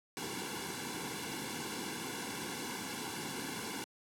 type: noise with comb filter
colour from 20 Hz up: pink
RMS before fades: -40 dBFS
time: 0.17-3.84 s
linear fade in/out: 0 ms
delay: 1.6 ms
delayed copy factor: -0.85
effects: high-pass 150 Hz 12 dB/octave + low-pass 12000 Hz 12 dB/octave